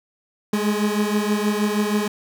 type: beating tone pair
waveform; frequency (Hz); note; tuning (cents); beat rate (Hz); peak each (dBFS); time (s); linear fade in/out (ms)
30% pulse; 207.1 / 213.4; G#3 / G#3; -5 / +47; 6.3; -18 / -21; 0.53-2.08; 5
effects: none